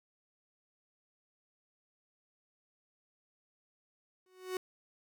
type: tone with exponential growth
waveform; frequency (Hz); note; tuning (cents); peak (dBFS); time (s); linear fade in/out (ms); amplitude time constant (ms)
45% pulse; 370.5; F#4; +2; -32; 4.26-4.57; 2; 67
effects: none

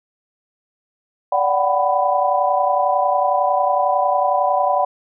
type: tone cluster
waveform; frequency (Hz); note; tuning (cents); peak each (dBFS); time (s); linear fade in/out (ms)
sine; 581 / 734 / 765 / 993; D5 / F#5 / G5 / B5; -19 / -14 / -42 / +9; -20; 1.32-4.85; 5
effects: none

